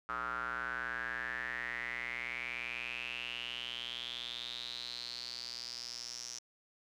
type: tone with band-pass filter sweep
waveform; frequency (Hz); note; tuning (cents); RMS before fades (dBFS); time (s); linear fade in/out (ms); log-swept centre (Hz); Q
square; 60.3; B1; -41; -41; 0.09-6.39; 0; 1300 to 5800; 8.4
effects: none